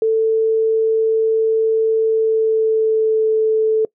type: tone with pitch glide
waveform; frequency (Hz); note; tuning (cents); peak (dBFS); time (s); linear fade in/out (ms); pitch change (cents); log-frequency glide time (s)
sine; 443.9 to 438.5; A4 to A4; +15 to -6; -12; 0.02-3.85; 2; -21; 2.04-3.26
effects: noise-tail reverb RT60 0.1 s tail -23 dB re dry